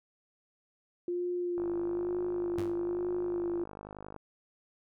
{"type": "tone with vibrato", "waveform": "sine", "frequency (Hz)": 350.2, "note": "F4", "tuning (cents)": 5, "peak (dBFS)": -30, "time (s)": [1.08, 3.64], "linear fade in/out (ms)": 2, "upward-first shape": "sine", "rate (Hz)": 1.1, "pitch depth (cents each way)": 25}
{"type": "click train", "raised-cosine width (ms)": 1, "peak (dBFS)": -30, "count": 133, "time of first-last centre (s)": [1.58, 4.163], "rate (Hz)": 51.1}
{"type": "tone with exponential decay", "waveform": "sawtooth", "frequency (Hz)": 98, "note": "G2", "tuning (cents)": 0, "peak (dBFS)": -29, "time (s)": [2.58, 2.81], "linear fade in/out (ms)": 0, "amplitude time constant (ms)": 49}
{"effects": []}